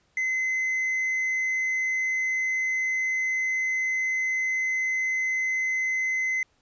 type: tone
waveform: triangle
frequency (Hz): 2049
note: C7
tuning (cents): -37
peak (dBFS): -22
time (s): 0.17-6.43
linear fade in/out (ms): 2
effects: pink hiss -67 dBFS RMS until 6.61 s + resampled to 16000 Hz